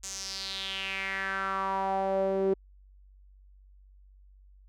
sawtooth tone with band-pass filter sweep, 193.1 Hz, G3, 26 cents flat, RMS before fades -31 dBFS, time 0.03-2.54 s, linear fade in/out 10 ms, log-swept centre 7000 to 390 Hz, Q 4.4, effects added 48 Hz sine -53 dBFS peak until 4.68 s

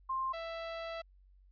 sine / sawtooth tone pair in turn, 1055 / 661.9 Hz, C6 / E5, +14 / +7 cents, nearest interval minor sixth, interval 807 cents, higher first, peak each -32 / -35 dBFS, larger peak first, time 0.09-0.33 / 0.33-1.02 s, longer second, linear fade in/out 10 ms, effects added 47 Hz sine -59 dBFS peak until 1.51 s + resampled to 11025 Hz

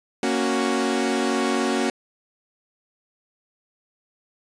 sawtooth chord, F# major, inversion first, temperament equal, 233.1 / 277.2 / 370 Hz, A#3 / C#4 / F#4, 0 / 0 / 0 cents, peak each -21 dBFS, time 0.23-1.9 s, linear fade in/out 2 ms, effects resampled to 22050 Hz

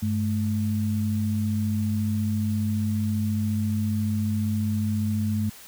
sine tone pair together, 99.92 / 214.5 Hz, G2 / A3, +34 / -44 cents, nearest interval octave + minor second, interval 1322 cents, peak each -25 dBFS, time 0.02-5.5 s, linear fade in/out 10 ms, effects white hiss -46 dBFS RMS until 5.67 s

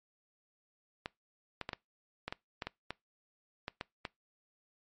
clicks, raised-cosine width 0.3 ms, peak -21 dBFS, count 12, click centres 1.059 / 1.613 / 1.691 / 1.732 / 2.28 / 2.325 / 2.622 / 2.67 / 2.906 / 3.681 / 3.811 / 4.052 s, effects noise-tail reverb RT60 0.2 s tail -23 dB re dry + MP3 48 kbps

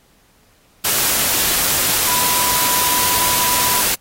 sine tone in noise, 987.8 Hz, B5, in tune, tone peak -22 dBFS, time 2.07-3.82 s, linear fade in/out 10 ms, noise white, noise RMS -17 dBFS, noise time 0.84-3.95 s, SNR -8 dB, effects pink hiss -55 dBFS RMS until 4 s + AAC 48 kbps

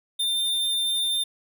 square tone, 3602 Hz, A7, 40 cents sharp, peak -23 dBFS, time 0.19-1.24 s, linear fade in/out 10 ms, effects none

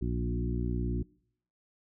harmonic tone with a mistuned harmonic, 59.8 Hz, A#1, 45 cents sharp, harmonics 1 / 2 / 3 / 4 / 5 / 6, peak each -32 / -35 / -37 / -38 / -39 / -40 dBFS, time 0.01-1.03 s, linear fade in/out 10 ms, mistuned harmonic 2, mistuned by -22 cents, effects noise-tail reverb RT60 0.7 s tail -25 dB re dry

